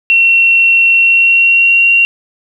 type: tone with pitch glide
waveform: sine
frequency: 2723 to 2753 Hz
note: F7 to F7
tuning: -44 to -25 cents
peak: -5 dBFS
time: 0.1-2.05 s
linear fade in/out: 0 ms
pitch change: +19 cents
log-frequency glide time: 0.95-1.9 s
effects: 7-bit